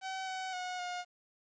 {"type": "tone with pitch steps", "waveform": "sawtooth", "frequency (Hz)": [761, 753, 729, 716], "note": ["F#5", "F#5", "F#5", "F5"], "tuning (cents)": [48, 30, -26, 43], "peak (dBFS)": -33, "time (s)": [0.01, 1.05], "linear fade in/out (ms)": 50, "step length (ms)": 260, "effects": ["resampled to 16000 Hz", "11-bit"]}